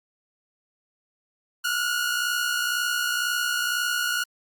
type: tone pair together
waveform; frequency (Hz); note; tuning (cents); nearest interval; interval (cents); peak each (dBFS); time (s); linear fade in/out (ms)
sawtooth; 1393 / 1455; F6 / F#6; -5 / -29; minor second; 76; -26 / -21; 1.64-4.24; 10
effects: Opus 48 kbps